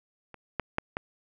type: clicks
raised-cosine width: 0.5 ms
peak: -29 / -13 / -11 / -15 dBFS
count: 4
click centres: 0.343 / 0.597 / 0.784 / 0.969 s
effects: none